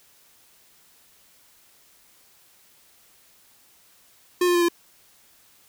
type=tone with pitch steps; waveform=square; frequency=357.3 / 352.6 / 347.9 / 343.3 Hz; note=F4 / F4 / F4 / F4; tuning=+40 / +17 / -7 / -30 cents; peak=-18 dBFS; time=4.41-4.686 s; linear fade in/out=5 ms; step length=69 ms; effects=white hiss -57 dBFS RMS until 5.68 s